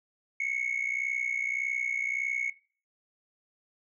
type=tone with amplitude modulation; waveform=sine; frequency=2200 Hz; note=C#7; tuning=14 cents flat; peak=-22 dBFS; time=0.4-2.5 s; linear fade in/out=5 ms; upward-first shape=sine; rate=61.7 Hz; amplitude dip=85%; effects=noise-tail reverb RT60 0.4 s tail -20 dB re dry + tanh soft clip ceiling -24 dBFS